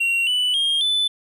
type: tone with pitch steps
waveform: triangle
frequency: 2747 / 2978 / 3229 / 3501 Hz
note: F7 / F#7 / G#7 / A7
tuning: -29 / +11 / -49 / -9 cents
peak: -16 dBFS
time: 0-1.08 s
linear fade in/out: 10 ms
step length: 270 ms
effects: none